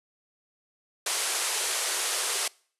white band-pass noise, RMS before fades -29 dBFS, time 1.06-2.48 s, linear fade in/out 5 ms, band 360 to 11000 Hz, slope 48 dB/octave, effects noise-tail reverb RT60 0.5 s tail -25 dB re dry + resampled to 32000 Hz

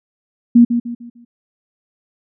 sine tone with echo, 237.4 Hz, A#3, 32 cents sharp, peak -4 dBFS, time 0.55-0.65 s, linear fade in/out 10 ms, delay 150 ms, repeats 4, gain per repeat -9 dB, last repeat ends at 1.25 s, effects none

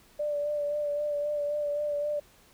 sine tone with vibrato, 587.3 Hz, D5, in tune, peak -27 dBFS, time 0.19-2.2 s, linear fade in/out 10 ms, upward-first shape sine, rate 3.8 Hz, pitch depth 24 cents each way, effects pink hiss -59 dBFS RMS until 2.53 s

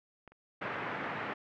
clicks, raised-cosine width 0.5 ms, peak -35 / -43 dBFS, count 2, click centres 0.277 / 0.32 s
white band-pass noise, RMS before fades -38 dBFS, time 0.61-1.34 s, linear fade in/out 10 ms, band 110 to 2000 Hz, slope 24 dB/octave
effects none

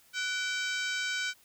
harmonic tone with a mistuned harmonic, 772 Hz, G5, 27 cents flat, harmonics 2 / 3 / 4 / 5 / 6 / 7 / 8 / 9 / 10, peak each -33 / -37 / -39 / -41 / -43 / -44 / -45 / -46 / -47 dBFS, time 0.13-1.34 s, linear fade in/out 50 ms, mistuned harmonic 2, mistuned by -68 cents, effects white hiss -62 dBFS RMS until 1.44 s

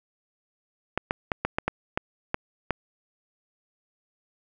clicks, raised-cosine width 0.5 ms, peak -9 dBFS, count 9, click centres 0.976 / 1.109 / 1.318 / 1.45 / 1.585 / 1.68 / 1.975 / 2.344 / 2.707 s, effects none

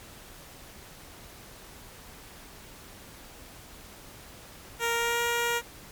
10% pulse tone with pitch glide, 466.2 to 472.4 Hz, A#4 to A#4, 0 to +23 cents, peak -17 dBFS, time 4.79-5.62 s, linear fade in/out 50 ms, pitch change +23 cents, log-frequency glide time 4.94-5.21 s, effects pink hiss -48 dBFS RMS until 5.91 s + MP3 96 kbps

